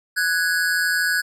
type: tone pair together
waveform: square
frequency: 1485 / 1657.3 Hz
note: F#6 / G#6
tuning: +6 / -4 cents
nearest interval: major second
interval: 190 cents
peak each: -22 dBFS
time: 0.16-1.22 s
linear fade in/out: 20 ms
effects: resampled to 32000 Hz